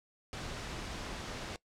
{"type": "noise", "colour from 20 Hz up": "pink", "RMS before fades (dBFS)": -41, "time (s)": [0.33, 1.56], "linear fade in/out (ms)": 0, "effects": ["noise-tail reverb RT60 0.1 s tail -20 dB re dry", "low-pass 6000 Hz 12 dB/octave"]}